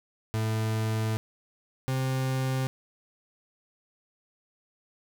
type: tone pair in turn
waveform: 40% pulse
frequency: 110 / 131.27 Hz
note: A2 / C3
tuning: 0 / +6 cents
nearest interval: minor third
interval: 306 cents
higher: second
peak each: -25 dBFS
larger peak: neither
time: 0.34-1.17 / 1.88-2.67 s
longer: first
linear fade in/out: 0 ms
effects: none